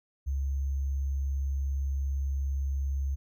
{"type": "tone with sample-and-hold", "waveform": "sine", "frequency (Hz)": 68.7, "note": "C#2", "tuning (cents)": -15, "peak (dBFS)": -27, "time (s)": [0.26, 3.16], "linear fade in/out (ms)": 20, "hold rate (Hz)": 6300, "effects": []}